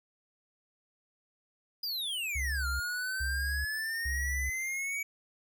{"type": "exponential two-way sweep", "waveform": "square", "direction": "down then up", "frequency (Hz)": [4978, 1385, 2278], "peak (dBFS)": -33, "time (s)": [1.83, 5.03], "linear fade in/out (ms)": 5, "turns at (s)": 2.67}
{"type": "tone bursts", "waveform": "sine", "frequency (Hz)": 68, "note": "C#2", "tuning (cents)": -33, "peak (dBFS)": -32, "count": 3, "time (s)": [2.35, 4.5], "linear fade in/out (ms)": 10, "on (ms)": 450, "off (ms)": 400}
{"effects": []}